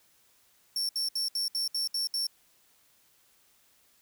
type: tone bursts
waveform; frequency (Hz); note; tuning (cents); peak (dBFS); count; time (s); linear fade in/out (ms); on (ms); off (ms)
40% pulse; 5450; F8; -43; -27; 8; 0.76-2.269; 2; 130; 67
effects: white hiss -65 dBFS RMS until 4.01 s